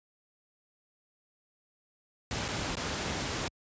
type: noise with dropouts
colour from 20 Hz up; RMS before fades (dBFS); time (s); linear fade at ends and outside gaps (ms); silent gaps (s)
pink; -33; 2.31-3.48; 1; 2.482-2.486 / 2.754-2.769
effects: high-pass 60 Hz 12 dB/octave + resampled to 16000 Hz